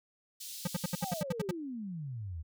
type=high-pass noise; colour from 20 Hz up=pink; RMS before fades=-44 dBFS; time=0.4-1.22 s; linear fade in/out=10 ms; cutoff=3700 Hz; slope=24 dB/octave
type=tone bursts; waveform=square; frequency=176.3 Hz; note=F3; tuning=17 cents sharp; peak=-30 dBFS; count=10; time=0.65-1.511 s; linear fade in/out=5 ms; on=24 ms; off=69 ms
type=exponential sweep; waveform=sine; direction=down; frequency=851 to 74.7 Hz; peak=-37 dBFS; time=1.01-2.43 s; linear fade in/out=20 ms
effects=none